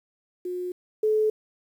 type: tone pair in turn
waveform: sine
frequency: 360 / 431.1 Hz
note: F#4 / A4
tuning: -47 / -35 cents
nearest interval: minor third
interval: 312 cents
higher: second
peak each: -28 / -19 dBFS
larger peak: second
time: 0.45-0.72 / 1.03-1.3 s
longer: neither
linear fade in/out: 5 ms
effects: 9-bit